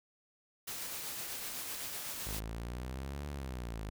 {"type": "noise with tremolo", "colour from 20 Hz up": "white", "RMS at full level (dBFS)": -40, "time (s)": [0.67, 2.4], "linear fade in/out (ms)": 10, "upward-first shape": "triangle", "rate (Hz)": 7.9, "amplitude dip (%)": 30}
{"type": "exponential two-way sweep", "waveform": "sawtooth", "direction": "up then down", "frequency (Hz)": [51.2, 73.42, 51.2], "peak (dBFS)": -35, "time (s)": [2.26, 3.9], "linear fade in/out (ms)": 10, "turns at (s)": 3.28}
{"effects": []}